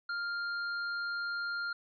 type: tone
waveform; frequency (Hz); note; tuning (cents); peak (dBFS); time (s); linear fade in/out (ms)
square; 1400; F6; +4; -34; 0.09-1.73; 5
effects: resampled to 11025 Hz